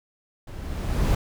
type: noise with level ramp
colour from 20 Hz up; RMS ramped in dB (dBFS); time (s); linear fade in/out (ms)
brown; -38 to -19; 0.47-1.15; 5
effects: none